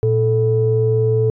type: tone pair together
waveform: sine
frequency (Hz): 115.9 / 437.6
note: A#2 / A4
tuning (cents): -10 / -9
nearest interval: octave + major seventh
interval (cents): 2301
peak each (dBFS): -15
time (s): 0.03-1.3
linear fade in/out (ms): 0
effects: tanh soft clip ceiling -5 dBFS